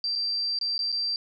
sine tone with dropouts, 4699 Hz, D8, in tune, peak -25 dBFS, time 0.04-1.16 s, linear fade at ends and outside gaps 1 ms, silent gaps 0.154-0.158 / 0.588-0.612 / 0.78-0.791 / 0.919-0.925 s, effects none

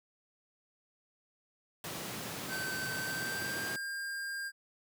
pink high-pass noise, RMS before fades -41 dBFS, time 1.84-3.76 s, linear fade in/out 2 ms, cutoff 110 Hz, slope 24 dB/octave
square tone with pitch glide, 1540 to 1604.5 Hz, G6 to G6, -31 to +40 cents, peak -37 dBFS, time 2.48-4.52 s, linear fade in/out 50 ms, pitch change +71 cents, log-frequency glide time 3-3.77 s
effects none

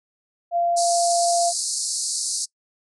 sine tone, 690 Hz, F5, 21 cents flat, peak -18 dBFS, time 0.51-1.53 s, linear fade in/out 50 ms
white band-pass noise, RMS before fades -26 dBFS, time 0.76-2.46 s, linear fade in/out 20 ms, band 4200 to 10000 Hz, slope 96 dB/octave
effects noise-tail reverb RT60 0.1 s tail -24 dB re dry

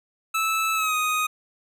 25% pulse tone with pitch glide, 1310 to 1247.2 Hz, E6 to D#6, -11 to +4 cents, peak -18 dBFS, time 0.34-1.27 s, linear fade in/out 10 ms, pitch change -85 cents, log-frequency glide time 0.75-0.95 s, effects none

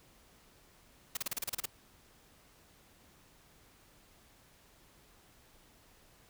white noise bursts, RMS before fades -35 dBFS, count 10, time 1.15-1.657 s, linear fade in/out 5 ms, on 21 ms, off 33 ms, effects pink hiss -63 dBFS RMS until 6.29 s

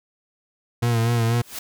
40% pulse tone with vibrato, 116.54 Hz, A#2, in tune, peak -17 dBFS, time 0.82-1.42 s, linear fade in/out 10 ms, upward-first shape sine, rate 4.1 Hz, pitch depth 45 cents each way
white noise with exponential growth, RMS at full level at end -28 dBFS, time 1.35-1.59 s, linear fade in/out 5 ms, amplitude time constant 51 ms
effects none

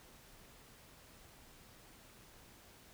silence, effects pink hiss -60 dBFS RMS until 2.93 s

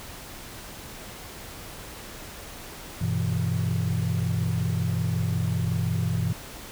sine chord, E minor, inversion first, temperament equal, 98 / 123.47 / 164.81 Hz, G2 / B2 / E3, 0 / 0 / 0 cents, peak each -26 dBFS, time 3.01-6.33 s, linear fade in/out 5 ms, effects tanh soft clip ceiling -18 dBFS + pink hiss -41 dBFS RMS until 6.71 s

